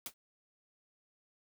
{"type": "noise with exponential decay", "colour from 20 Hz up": "white", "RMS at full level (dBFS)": -36, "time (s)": [0.06, 0.14], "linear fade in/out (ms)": 2, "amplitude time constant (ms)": 16, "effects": []}